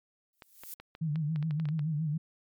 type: noise with exponential growth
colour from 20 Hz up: violet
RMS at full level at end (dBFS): -39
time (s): 0.33-0.74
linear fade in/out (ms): 1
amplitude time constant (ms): 89
type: clicks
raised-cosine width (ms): 0.3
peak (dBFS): -30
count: 12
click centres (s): 0.422 / 0.636 / 0.8 / 0.951 / 1.158 / 1.36 / 1.427 / 1.509 / 1.599 / 1.655 / 1.688 / 1.793
type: tone with vibrato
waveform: sine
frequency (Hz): 154.2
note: D#3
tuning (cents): -15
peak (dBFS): -28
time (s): 1.01-2.18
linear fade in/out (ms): 10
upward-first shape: sine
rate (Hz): 7.1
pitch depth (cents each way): 98
effects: MP3 96 kbps